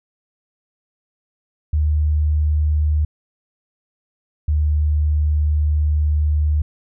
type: tone pair in turn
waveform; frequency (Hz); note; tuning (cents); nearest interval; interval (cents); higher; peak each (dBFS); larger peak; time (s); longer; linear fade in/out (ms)
sine; 75.8 / 75.36; D#2 / D2; -45 / +45; unison; 10; first; -14; neither; 1.73-3.05 / 4.48-6.62; second; 5
effects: none